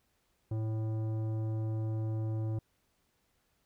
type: tone with tanh clipping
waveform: sine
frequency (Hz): 110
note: A2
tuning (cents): 0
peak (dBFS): -33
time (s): 0.51-2.59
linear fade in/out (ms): 5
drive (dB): 13
effects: pink hiss -75 dBFS RMS until 3.65 s